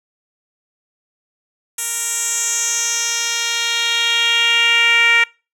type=tone with band-pass filter sweep; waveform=10% pulse; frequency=466.2 Hz; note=A#4; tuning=in tune; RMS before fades=-17 dBFS; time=1.78-5.24 s; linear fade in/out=5 ms; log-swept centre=9500 to 2200 Hz; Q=3; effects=noise-tail reverb RT60 0.3 s tail -24 dB re dry